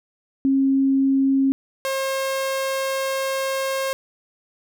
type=tone pair in turn; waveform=sine / sawtooth; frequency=270.4 / 536.3 Hz; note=C#4 / C5; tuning=-43 / +43 cents; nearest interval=octave; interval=1186 cents; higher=second; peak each=-15 / -18 dBFS; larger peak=first; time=0.45-1.52 / 1.85-3.93 s; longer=second; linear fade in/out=0 ms; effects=none